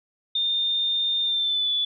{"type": "tone with pitch glide", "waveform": "sine", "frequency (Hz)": [3624, 3458], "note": ["A#7", "A7"], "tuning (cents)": [-50, -31], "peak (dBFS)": -21, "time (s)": [0.35, 1.85], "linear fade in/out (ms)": 5, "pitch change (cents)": -81, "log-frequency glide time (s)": [1.22, 1.72], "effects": []}